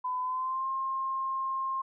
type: tone with pitch glide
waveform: sine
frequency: 1007 to 1063.8 Hz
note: B5 to C6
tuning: +33 to +28 cents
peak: -29 dBFS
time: 0.04-1.82 s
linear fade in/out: 10 ms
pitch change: +95 cents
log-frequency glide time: 0.21-0.68 s
effects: none